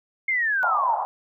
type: linear sweep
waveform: sine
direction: down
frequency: 2151 to 844 Hz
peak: -20 dBFS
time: 0.28-0.95 s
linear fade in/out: 5 ms
type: band-pass noise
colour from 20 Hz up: white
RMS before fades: -27 dBFS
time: 0.63-1.05 s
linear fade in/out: 0 ms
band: 700 to 1000 Hz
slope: 48 dB/octave
effects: none